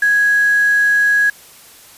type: tone with quantisation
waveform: sine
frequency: 1661.2 Hz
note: G#6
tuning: in tune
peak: -10 dBFS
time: 0.02-1.3 s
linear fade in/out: 5 ms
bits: 5
effects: white hiss -42 dBFS RMS until 1.97 s + resampled to 32000 Hz